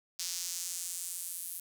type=tone with high-pass filter sweep; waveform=square; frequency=87.8 Hz; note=F2; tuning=10 cents sharp; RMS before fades=-39 dBFS; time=0.19-1.6 s; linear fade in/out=5 ms; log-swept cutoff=5400 to 11000 Hz; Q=1.8; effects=none